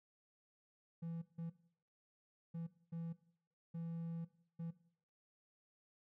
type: tone bursts at uneven times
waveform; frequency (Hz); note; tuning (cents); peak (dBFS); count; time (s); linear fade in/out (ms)
triangle; 166.6; E3; +19; -40; 6; 1.02-1.22 / 1.38-1.5 / 2.54-2.67 / 2.92-3.13 / 3.74-4.25 / 4.59-4.71; 10
effects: noise-tail reverb RT60 0.6 s tail -17 dB re dry

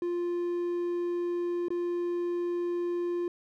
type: tone with dropouts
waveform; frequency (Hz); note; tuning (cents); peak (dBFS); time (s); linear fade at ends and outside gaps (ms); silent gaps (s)
triangle; 349.2; F4; 0; -26; 0.02-3.28; 2; 1.684-1.704
effects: none

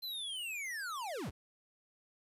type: linear sweep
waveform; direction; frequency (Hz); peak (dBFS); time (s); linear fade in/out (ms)
square; down; 4148 to 34.48; -39; 0.02-1.31; 20
effects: resampled to 32000 Hz + 11-bit

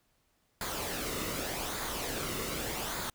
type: noise with flanger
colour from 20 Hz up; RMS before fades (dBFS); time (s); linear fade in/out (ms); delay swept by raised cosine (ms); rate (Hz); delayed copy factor
pink; -36; 0.61-3.1; 2; 0.35 to 1.26; 0.84; -0.5
effects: pink hiss -73 dBFS RMS until 3.14 s

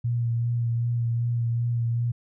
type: tone with vibrato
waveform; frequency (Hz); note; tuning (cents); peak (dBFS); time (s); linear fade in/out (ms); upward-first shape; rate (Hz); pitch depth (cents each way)
sine; 118; A#2; +22; -22; 0.04-2.12; 10; sine; 2.6; 21
effects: none

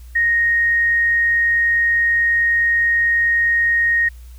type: tone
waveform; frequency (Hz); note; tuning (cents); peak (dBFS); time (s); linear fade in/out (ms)
sine; 1864.7; A#6; 0; -13; 0.15-4.09; 10
effects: added 60 Hz sine -35 dBFS peak until 4.38 s + white hiss -53 dBFS RMS until 4.38 s

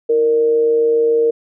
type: tone with amplitude modulation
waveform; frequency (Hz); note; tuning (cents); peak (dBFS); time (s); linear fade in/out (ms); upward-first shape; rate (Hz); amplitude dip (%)
sine; 463.5; A#4; -10; -9; 0.09-1.31; 10; sine; 140; 40
effects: none

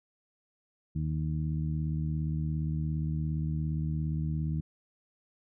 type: harmonic tone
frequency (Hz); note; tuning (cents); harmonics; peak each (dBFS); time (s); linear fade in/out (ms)
77.3; D#2; -11; 1 / 2 / 3 / 4; -34 / -30 / -41 / -43; 0.95-4.61; 10
effects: none

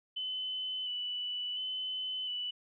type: tone with vibrato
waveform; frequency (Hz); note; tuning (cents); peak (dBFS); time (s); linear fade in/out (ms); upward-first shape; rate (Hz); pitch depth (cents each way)
sine; 2999; F#7; +23; -34; 0.16-2.51; 10; square; 0.71; 18
effects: none

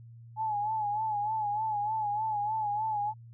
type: tone with vibrato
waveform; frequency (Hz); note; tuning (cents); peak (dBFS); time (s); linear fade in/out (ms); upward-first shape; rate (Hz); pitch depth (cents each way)
sine; 850; G#5; +40; -28; 0.36-3.14; 50; sine; 3.3; 68
effects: added 116 Hz sine -47 dBFS peak until 3.33 s

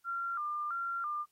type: tone with vibrato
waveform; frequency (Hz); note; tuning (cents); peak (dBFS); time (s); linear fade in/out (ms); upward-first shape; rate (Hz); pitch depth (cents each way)
sine; 1284; E6; -46; -33; 0.04-1.26; 50; square; 1.5; 120
effects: white hiss -75 dBFS RMS until 1.31 s + AAC 48 kbps

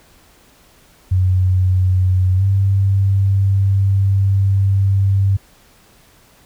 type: tone with pitch glide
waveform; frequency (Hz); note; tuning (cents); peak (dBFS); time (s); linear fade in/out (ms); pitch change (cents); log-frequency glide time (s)
sine; 92.5 to 97.83; F#2 to G2; 0 to -3; -11; 1.11-5.37; 10; +97; 2.36-2.43
effects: pink hiss -50 dBFS RMS until 6.45 s

